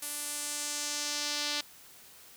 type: tone with band-pass filter sweep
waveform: sawtooth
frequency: 293.7 Hz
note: D4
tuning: in tune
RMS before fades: -35 dBFS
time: 0.02-1.61 s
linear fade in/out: 5 ms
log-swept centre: 11000 to 4300 Hz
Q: 1.7
effects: white hiss -54 dBFS RMS until 2.36 s